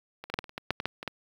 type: clicks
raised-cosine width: 0.3 ms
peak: -24 / -23 / -13 / -11 / -26 / -30 / -18 / -9 / -15 / -11 / -22 / -16 dBFS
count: 12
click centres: 0.24 / 0.3 / 0.34 / 0.389 / 0.442 / 0.494 / 0.579 / 0.706 / 0.801 / 0.856 / 1.029 / 1.077 s
effects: high-pass 60 Hz 12 dB/octave + 8-bit